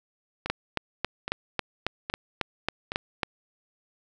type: two click trains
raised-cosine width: 0.3 ms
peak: -9 / -15 dBFS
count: 11 / 4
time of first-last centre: 0.5-3.232 / 0.46-2.919 s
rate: 3.66 / 1.22 Hz
effects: none